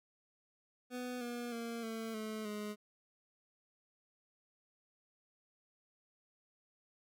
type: tone with pitch steps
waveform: 25% pulse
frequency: 248.7 / 240.4 / 232.3 / 224.5 / 217 / 209.7 Hz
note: B3 / B3 / A#3 / A3 / A3 / G#3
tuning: +12 / -46 / -6 / +35 / -24 / +17 cents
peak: -36 dBFS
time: 0.9-2.76 s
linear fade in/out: 50 ms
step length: 310 ms
effects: none